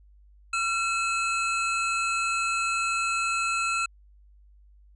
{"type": "tone pair together", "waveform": "square", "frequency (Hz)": [1363, 2588], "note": ["F6", "E7"], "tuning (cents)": [-43, -32], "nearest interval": "major seventh", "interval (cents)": 1111, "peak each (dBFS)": [-28, -28], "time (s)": [0.53, 3.86], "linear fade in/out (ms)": 5, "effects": ["added 50 Hz sine -52 dBFS peak until 4.95 s", "resampled to 24000 Hz"]}